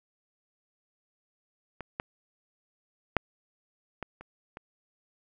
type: clicks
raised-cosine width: 0.5 ms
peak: -23 / -16 / -7 / -20 / -30 / -26 dBFS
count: 6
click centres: 1.807 / 1.999 / 3.167 / 4.027 / 4.21 / 4.571 s
effects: none